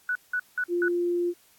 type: tone bursts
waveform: sine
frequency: 1480 Hz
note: F#6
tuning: in tune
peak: -24 dBFS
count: 4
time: 0.09-0.882 s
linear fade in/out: 2 ms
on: 63 ms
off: 180 ms
type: tone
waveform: sine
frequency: 349.2 Hz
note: F4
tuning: in tune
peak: -23 dBFS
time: 0.68-1.34 s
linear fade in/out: 50 ms
effects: white hiss -60 dBFS RMS until 1.58 s + AAC 64 kbps